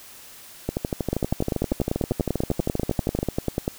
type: two click trains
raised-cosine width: 2 ms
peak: -9 / -10 dBFS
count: 27 / 33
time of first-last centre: 1.13-3.679 / 0.69-3.23 s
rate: 10.2 / 12.6 Hz
effects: white hiss -45 dBFS RMS until 3.78 s